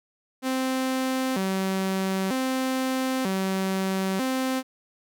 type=tone with vibrato; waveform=sawtooth; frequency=223.1 Hz; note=A3; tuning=24 cents sharp; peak=-20 dBFS; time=0.42-4.63 s; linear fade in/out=50 ms; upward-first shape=square; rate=0.53 Hz; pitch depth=270 cents each way; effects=none